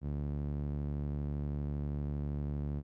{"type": "tone with band-pass filter", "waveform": "sawtooth", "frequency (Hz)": 72.6, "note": "D2", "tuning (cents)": -19, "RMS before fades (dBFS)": -36, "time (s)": [0.01, 2.83], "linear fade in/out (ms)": 50, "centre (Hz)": 150, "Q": 0.97, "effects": []}